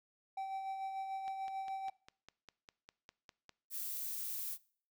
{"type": "tone with tremolo", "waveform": "triangle", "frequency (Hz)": 773, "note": "G5", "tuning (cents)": -24, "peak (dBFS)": -35, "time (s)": [0.37, 1.9], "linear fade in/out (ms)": 5, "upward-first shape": "sine", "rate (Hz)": 6.8, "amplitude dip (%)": 40}
{"type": "click train", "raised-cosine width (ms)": 0.2, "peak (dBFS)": -35, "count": 12, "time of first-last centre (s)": [1.28, 3.493], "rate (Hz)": 4.97}
{"type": "noise", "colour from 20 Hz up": "violet", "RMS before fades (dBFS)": -41, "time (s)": [3.7, 4.58], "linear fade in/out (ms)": 50}
{"effects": ["noise-tail reverb RT60 0.5 s tail -22 dB re dry"]}